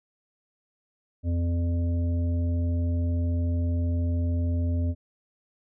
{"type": "harmonic tone", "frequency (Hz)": 85.4, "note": "F2", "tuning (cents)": -38, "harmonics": [1, 3, 5, 7], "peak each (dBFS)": [-23, -32, -47, -41], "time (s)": [1.23, 4.95], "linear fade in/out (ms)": 50, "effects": []}